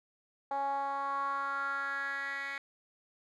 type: tone with band-pass filter sweep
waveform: 10% pulse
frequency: 277.2 Hz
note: C#4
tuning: in tune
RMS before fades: -35 dBFS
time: 0.51-2.58 s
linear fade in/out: 2 ms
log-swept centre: 770 to 2200 Hz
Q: 4.9
effects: none